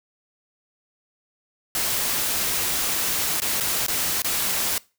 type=noise with dropouts; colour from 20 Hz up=white; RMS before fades=-24 dBFS; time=1.75-4.78 s; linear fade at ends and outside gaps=1 ms; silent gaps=3.401-3.419 / 3.602-3.607 / 3.865-3.882 / 4.22-4.245 s; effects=noise-tail reverb RT60 0.3 s tail -22 dB re dry